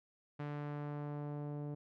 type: tone with low-pass filter sweep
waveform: sawtooth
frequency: 146.6 Hz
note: D3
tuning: 3 cents flat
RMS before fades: -42 dBFS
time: 0.39-1.75 s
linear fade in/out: 10 ms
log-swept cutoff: 2100 to 540 Hz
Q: 0.86
effects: none